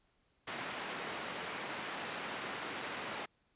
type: band-pass noise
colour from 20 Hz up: white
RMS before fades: -42 dBFS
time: 0.47-3.26 s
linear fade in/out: 10 ms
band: 160 to 2200 Hz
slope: 12 dB/octave
effects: pink hiss -75 dBFS RMS until 3.55 s + resampled to 8000 Hz